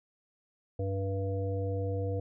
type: harmonic tone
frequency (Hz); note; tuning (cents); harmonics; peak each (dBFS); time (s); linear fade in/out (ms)
97.2; G2; -14; 1 / 3 / 5 / 7; -31 / -41 / -35 / -44; 0.79-2.2; 5
effects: none